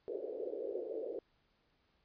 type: band-pass noise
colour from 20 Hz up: pink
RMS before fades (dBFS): -41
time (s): 0.08-1.19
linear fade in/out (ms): 0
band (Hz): 380 to 520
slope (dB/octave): 48
effects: pink hiss -75 dBFS RMS until 2.04 s + resampled to 11025 Hz